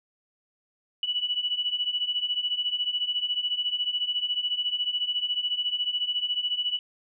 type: beating tone pair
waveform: sine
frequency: 2942 / 2956 Hz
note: F#7 / F#7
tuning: -11 / -2 cents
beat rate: 14 Hz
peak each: -30 / -27 dBFS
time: 1.03-6.79 s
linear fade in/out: 2 ms
effects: none

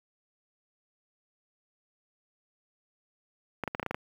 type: clicks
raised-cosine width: 0.5 ms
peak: -16 dBFS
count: 8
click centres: 3.637 / 3.677 / 3.749 / 3.797 / 3.829 / 3.863 / 3.91 / 3.945 s
effects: high-pass 80 Hz 12 dB/octave + 8-bit

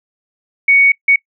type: tone bursts at uneven times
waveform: sine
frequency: 2230 Hz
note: C#7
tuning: 10 cents sharp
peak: -6 dBFS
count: 2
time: 0.68-0.92 / 1.08-1.16 s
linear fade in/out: 5 ms
effects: noise-tail reverb RT60 0.1 s tail -23 dB re dry

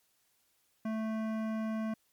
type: tone with hard clipping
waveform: sine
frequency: 220 Hz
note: A3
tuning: in tune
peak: -34 dBFS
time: 0.85-1.94 s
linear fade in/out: 5 ms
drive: 15 dB
effects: white hiss -73 dBFS RMS until 2.12 s + MP3 96 kbps

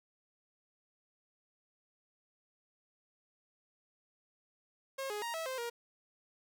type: tone with pitch steps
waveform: sawtooth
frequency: 539 / 417.1 / 936 / 650 / 521 / 472 Hz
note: C#5 / G#4 / A#5 / E5 / C5 / A#4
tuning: -49 / +7 / +7 / -24 / -7 / +22 cents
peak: -33 dBFS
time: 4.98-5.7 s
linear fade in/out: 10 ms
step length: 120 ms
effects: 11-bit

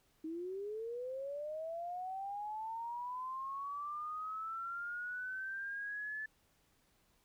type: linear sweep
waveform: sine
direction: up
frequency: 311.1 to 1743 Hz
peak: -39 dBFS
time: 0.24-6.26 s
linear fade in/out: 5 ms
effects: pink hiss -73 dBFS RMS until 7.24 s

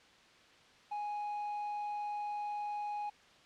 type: tone with quantisation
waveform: triangle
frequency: 830.6 Hz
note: G#5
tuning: in tune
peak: -34 dBFS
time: 0.91-3.1 s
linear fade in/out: 10 ms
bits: 10
effects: white hiss -61 dBFS RMS until 3.45 s + low-pass 4000 Hz 12 dB/octave

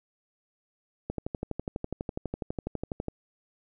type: click train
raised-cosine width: 2 ms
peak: -18 dBFS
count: 25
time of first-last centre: 1.1-3.083 s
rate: 12.1 Hz
effects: none

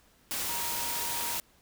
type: tone in noise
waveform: sine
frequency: 944 Hz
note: A#5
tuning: 22 cents sharp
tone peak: -39 dBFS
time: 0.49-1.37 s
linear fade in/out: 0 ms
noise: white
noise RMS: -33 dBFS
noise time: 0.31-1.4 s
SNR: -9 dB
effects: pink hiss -63 dBFS RMS until 1.61 s

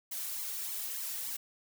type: noise with flanger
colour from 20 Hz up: blue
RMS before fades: -38 dBFS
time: 0.11-1.37 s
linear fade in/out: 10 ms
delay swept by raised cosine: 0.93 to 2.73 ms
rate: 3.4 Hz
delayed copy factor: +0.8
effects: none

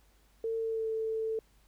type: tone with pitch glide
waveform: sine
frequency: 451.1 to 443.4 Hz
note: A4 to A4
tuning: +43 to +13 cents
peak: -30 dBFS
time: 0.44-1.39 s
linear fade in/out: 2 ms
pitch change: -30 cents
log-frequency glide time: 0.6-0.88 s
effects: added 50 Hz sine -63 dBFS peak until 1.67 s + pink hiss -68 dBFS RMS until 1.67 s

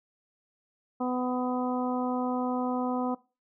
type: harmonic tone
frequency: 250.7 Hz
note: B3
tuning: 26 cents sharp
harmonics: 1 / 2 / 3 / 4 / 5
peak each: -29 / -34 / -34 / -37 / -40 dBFS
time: 1-3.15 s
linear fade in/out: 10 ms
effects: noise-tail reverb RT60 0.3 s tail -21 dB re dry

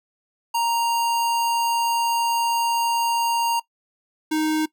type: tone pair in turn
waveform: square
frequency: 932.3 / 311.1 Hz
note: A#5 / D#4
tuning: 0 / 0 cents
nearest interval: octave + perfect fifth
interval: 1900 cents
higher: first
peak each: -20 dBFS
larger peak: neither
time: 0.54-3.6 / 4.31-4.66 s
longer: first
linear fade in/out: 10 ms
effects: noise-tail reverb RT60 0.1 s tail -20 dB re dry

